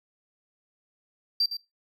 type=tone with echo; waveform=triangle; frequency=4700 Hz; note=D8; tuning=1 cent sharp; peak=-18 dBFS; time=1.4-1.46 s; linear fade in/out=5 ms; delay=110 ms; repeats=1; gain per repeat=-11 dB; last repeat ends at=1.57 s; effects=noise-tail reverb RT60 0.2 s tail -18 dB re dry + tanh soft clip ceiling -17 dBFS